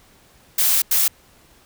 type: noise bursts at uneven times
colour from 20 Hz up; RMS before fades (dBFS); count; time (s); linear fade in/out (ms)
blue; -17; 2; 0.58-0.82 / 0.91-1.08; 5
effects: pink hiss -53 dBFS RMS until 1.65 s